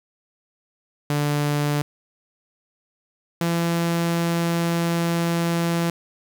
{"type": "tone pair in turn", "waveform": "sawtooth", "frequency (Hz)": [146.6, 169.09], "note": ["D3", "E3"], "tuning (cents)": [-3, 44], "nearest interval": "major second", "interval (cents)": 247, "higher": "second", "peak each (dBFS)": -16, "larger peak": "neither", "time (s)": [[1.1, 1.82], [3.41, 5.9]], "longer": "second", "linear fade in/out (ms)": 2, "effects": ["8-bit"]}